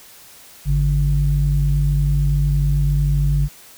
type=tone pair together; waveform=sine; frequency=50.94 / 143.9 Hz; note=G#1 / D3; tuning=-33 / -35 cents; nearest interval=octave + tritone; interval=1798 cents; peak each=-16 dBFS; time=0.65-3.49 s; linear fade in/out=50 ms; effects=tanh soft clip ceiling -7 dBFS + white hiss -44 dBFS RMS until 3.77 s